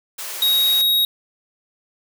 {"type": "high-pass noise", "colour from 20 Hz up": "white", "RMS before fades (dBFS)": -30, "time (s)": [0.18, 0.82], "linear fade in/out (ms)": 10, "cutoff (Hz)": 400, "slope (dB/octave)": 24}
{"type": "tone", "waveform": "square", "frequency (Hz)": 3788, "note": "A#7", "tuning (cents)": 27, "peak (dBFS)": -15, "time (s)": [0.42, 1.05], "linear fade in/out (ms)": 2}
{"effects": []}